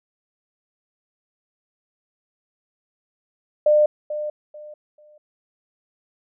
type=tone with echo; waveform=sine; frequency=601 Hz; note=D5; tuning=40 cents sharp; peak=-12 dBFS; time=3.66-3.86 s; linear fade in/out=5 ms; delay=440 ms; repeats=3; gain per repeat=-12 dB; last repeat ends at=5.18 s; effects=none